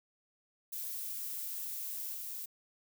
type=noise with level steps; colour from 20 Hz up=violet; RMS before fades=-40 / -42 dBFS; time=0.72-2.46 s; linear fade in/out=10 ms; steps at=2.13 s; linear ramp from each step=20 ms; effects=none